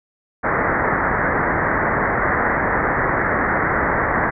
white low-pass noise, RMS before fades -19 dBFS, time 0.43-4.31 s, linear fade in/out 20 ms, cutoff 2000 Hz, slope 96 dB/octave, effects none

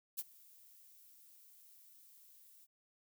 violet noise with ADSR envelope, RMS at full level -38 dBFS, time 0.17-2.67 s, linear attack 21 ms, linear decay 36 ms, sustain -24 dB, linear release 35 ms, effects none

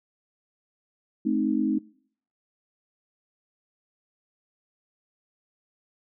sine chord, A diminished, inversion none, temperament equal with one note detuned, 215.5 / 261.6 / 311.1 Hz, A3 / C4 / Eb4, -36 / 0 / 0 cents, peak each -26 / -26 / -26 dBFS, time 1.25-1.79 s, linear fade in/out 10 ms, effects noise-tail reverb RT60 0.6 s tail -24 dB re dry

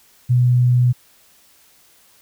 sine tone, 123.7 Hz, B2, 3 cents sharp, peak -11 dBFS, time 0.29-0.93 s, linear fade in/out 20 ms, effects white hiss -53 dBFS RMS until 2.21 s

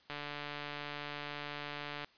click train, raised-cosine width 0.3 ms, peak -25 dBFS, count 285, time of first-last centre 0.1-2.045 s, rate 146 Hz, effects white hiss -65 dBFS RMS until 2.17 s + resampled to 11025 Hz

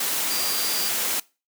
sine tone in noise, 4751 Hz, D8, 19 cents sharp, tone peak -29 dBFS, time 0.3-0.89 s, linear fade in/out 5 ms, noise white, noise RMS -25 dBFS, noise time 0-1.2 s, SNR -7 dB, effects noise-tail reverb RT60 0.3 s tail -23 dB re dry + high-pass 200 Hz 12 dB/octave

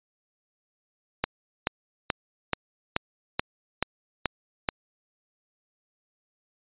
click train, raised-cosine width 0.3 ms, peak -7 dBFS, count 9, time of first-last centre 1.24-4.688 s, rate 2.32 Hz, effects resampled to 8000 Hz

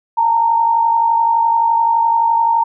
sine tone pair together, 870 / 921.7 Hz, A5 / A#5, -20 / -20 cents, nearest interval minor second, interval 100 cents, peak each -20 / -11 dBFS, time 0.17-2.64 s, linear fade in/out 10 ms, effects none

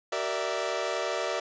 sawtooth chord, E half-diminished seventh, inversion first, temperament equal with one note detuned, 381.9 / 466.2 / 587.3 / 659.3 Hz, G4 / Bb4 / D5 / E5, -45 / 0 / 0 / 0 cents, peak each -32 / -31 / -29 / -29 dBFS, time 0.12-1.4 s, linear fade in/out 5 ms, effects resampled to 16000 Hz

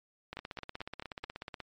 two click trains, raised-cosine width 0.3 ms, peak -24 / -24 dBFS, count 5 / 22, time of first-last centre 0.37-1.241 / 0.33-1.603 s, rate 4.59 / 16.5 Hz, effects MP3 48 kbps

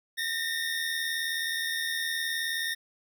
25% pulse tone pair together, 1816.8 / 1896 Hz, A#6 / A#6, -45 / +29 cents, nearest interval minor second, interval 74 cents, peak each -26 / -32 dBFS, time 0.17-2.75 s, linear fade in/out 20 ms, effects none

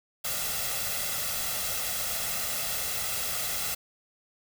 white noise with comb filter, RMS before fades -31 dBFS, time 0.24-3.75 s, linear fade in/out 10 ms, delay 1.5 ms, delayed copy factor +0.65, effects none

